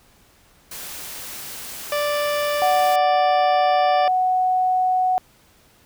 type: noise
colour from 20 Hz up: white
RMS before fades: -34 dBFS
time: 0.71-2.96 s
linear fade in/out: 5 ms
type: harmonic tone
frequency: 587 Hz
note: D5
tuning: 1 cent flat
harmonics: 1 / 2 / 3 / 4 / 5 / 6 / 8 / 9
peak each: -21 / -27 / -31 / -33 / -35 / -37 / -39 / -40 dBFS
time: 1.92-4.08 s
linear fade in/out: 2 ms
type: tone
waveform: sine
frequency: 740 Hz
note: F#5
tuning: in tune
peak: -16 dBFS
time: 2.62-5.18 s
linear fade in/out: 0 ms
effects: pink hiss -55 dBFS RMS until 5.85 s